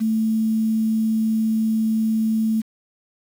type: tone with quantisation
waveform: sine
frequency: 220.7 Hz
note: A3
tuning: 5 cents sharp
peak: -17 dBFS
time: 0-2.62 s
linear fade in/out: 20 ms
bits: 7
effects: none